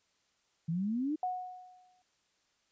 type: exponential sweep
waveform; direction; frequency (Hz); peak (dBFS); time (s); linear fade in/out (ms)
sine; up; 157.2 to 317.9; -30; 0.68-1.16; 10
type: tone with exponential decay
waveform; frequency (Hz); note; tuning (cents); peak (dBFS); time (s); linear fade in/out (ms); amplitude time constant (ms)
sine; 733; F#5; -16; -29; 1.23-2.02; 2; 170
effects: white hiss -74 dBFS RMS until 2.71 s + resampled to 16000 Hz